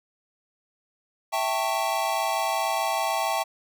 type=chord; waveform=square; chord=A dominant seventh; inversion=second; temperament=equal with one note detuned; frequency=659.3 / 784 / 890.7 / 1108.7 Hz; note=E5 / G5 / A5 / C#6; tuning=0 / 0 / +21 / 0 cents; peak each=-30 / -29 / -30 / -32 dBFS; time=1.32-3.44 s; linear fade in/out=20 ms; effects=none